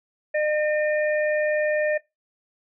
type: harmonic tone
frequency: 606 Hz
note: D#5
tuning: 46 cents flat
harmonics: 1 / 3 / 4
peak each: -21 / -27 / -35 dBFS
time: 0.34-1.98 s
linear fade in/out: 10 ms
effects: noise-tail reverb RT60 0.2 s tail -20 dB re dry